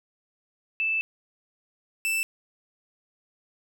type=tone pair in turn; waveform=sine / 45% pulse; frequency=2637 / 2651 Hz; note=E7 / E7; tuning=0 / +9 cents; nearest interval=unison; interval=9 cents; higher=second; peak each=-23 / -24 dBFS; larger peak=first; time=0.8-1.01 / 2.05-2.23 s; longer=first; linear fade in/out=0 ms; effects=none